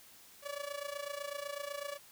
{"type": "tone with amplitude modulation", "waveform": "sawtooth", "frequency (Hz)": 573, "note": "D5", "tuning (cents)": -43, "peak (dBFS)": -32, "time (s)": [0.42, 1.99], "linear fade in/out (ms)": 50, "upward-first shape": "sine", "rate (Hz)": 28, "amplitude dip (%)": 80, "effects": ["white hiss -58 dBFS RMS until 2.11 s"]}